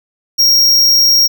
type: tone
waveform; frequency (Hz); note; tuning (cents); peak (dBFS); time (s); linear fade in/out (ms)
square; 5590; F8; +1; -7; 0.38-1.28; 20
effects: none